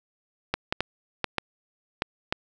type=clicks; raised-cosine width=0.3 ms; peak=-8 dBFS; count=7; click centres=0.54 / 0.725 / 0.806 / 1.243 / 1.383 / 2.021 / 2.325 s; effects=none